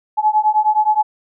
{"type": "beating tone pair", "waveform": "sine", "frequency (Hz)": [850, 859.6], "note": ["G#5", "A5"], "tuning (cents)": [40, -41], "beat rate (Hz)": 9.6, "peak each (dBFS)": -15, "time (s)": [0.17, 1.03], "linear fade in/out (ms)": 20, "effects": []}